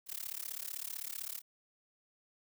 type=noise with amplitude modulation; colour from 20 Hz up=blue; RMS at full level=-38 dBFS; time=0.06-1.42 s; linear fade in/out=50 ms; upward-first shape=sine; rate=35.7 Hz; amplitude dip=100%; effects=none